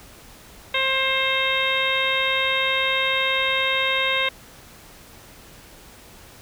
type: harmonic tone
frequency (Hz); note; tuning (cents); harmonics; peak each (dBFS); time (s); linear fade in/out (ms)
530; C5; +22; 1 / 2 / 3 / 4 / 5 / 6 / 7; -28 / -28 / -29 / -24 / -27 / -29 / -26; 0.74-4.29; 5
effects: pink hiss -46 dBFS RMS until 6.41 s